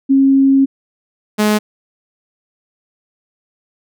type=tone pair in turn; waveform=sine / sawtooth; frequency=271.2 / 211.5 Hz; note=C#4 / G#3; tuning=-38 / +32 cents; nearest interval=major third; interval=430 cents; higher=first; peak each=-7 dBFS; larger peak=neither; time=0.09-0.66 / 1.38-1.59 s; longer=first; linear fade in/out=20 ms; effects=none